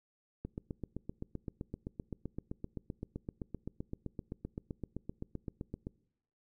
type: click train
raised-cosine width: 3 ms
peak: -26 dBFS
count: 43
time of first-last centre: 0.45-5.869 s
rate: 7.75 Hz
effects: noise-tail reverb RT60 0.8 s tail -24 dB re dry